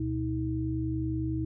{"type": "tone cluster", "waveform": "sine", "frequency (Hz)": [70.8, 121.6, 317.4], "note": ["C#2", "B2", "D#4"], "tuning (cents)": [37, -26, 35], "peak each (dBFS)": [-35, -32, -31], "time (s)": [0, 1.45], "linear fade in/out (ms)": 5, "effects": []}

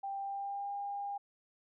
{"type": "tone with pitch glide", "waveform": "sine", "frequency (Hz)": [789, 805.6], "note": ["G5", "G5"], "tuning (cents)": [11, 47], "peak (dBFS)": -36, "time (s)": [0.03, 1.18], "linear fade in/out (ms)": 10, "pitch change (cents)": 36, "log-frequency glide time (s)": [0.18, 0.72], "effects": []}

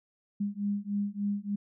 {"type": "beating tone pair", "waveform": "sine", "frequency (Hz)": [201.5, 204.9], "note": ["G3", "G#3"], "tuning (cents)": [48, -23], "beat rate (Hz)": 3.4, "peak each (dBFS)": [-32, -32], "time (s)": [0.4, 1.56], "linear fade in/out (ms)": 10, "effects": []}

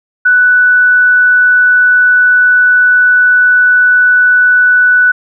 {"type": "tone", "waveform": "sine", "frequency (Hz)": 1486, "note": "F#6", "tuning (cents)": 7, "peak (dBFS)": -4, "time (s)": [0.25, 5.12], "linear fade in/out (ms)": 10, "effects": []}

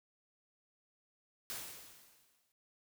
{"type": "noise with exponential decay", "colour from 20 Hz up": "white", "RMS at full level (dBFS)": -41, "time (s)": [1.5, 2.52], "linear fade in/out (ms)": 0, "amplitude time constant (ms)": 220, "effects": []}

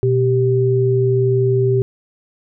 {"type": "tone pair together", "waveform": "sine", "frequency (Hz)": [122.94, 390.3], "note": ["B2", "G4"], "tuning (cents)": [-7, -8], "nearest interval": "octave + minor sixth", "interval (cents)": 1999, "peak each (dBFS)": -15, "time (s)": [0.03, 1.82], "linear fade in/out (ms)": 0, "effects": []}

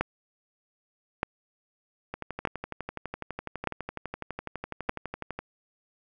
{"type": "two click trains", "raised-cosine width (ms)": 0.5, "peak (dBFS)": [-10, -19], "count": [5, 40], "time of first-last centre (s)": [[0.01, 4.894], [2.14, 5.39]], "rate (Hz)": [0.819, 12], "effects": []}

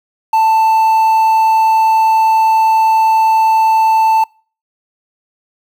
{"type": "tone with quantisation", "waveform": "triangle", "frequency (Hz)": 885, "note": "A5", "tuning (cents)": 10, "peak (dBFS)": -6, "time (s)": [0.33, 4.24], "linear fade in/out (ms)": 5, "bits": 6, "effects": ["noise-tail reverb RT60 0.4 s tail -25 dB re dry"]}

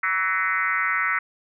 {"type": "tone with frequency modulation", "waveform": "sine", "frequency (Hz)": 1682, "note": "G#6", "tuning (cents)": 22, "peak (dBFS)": -20, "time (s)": [0.03, 1.19], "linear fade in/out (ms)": 5, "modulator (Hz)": 182, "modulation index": 2.7, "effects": []}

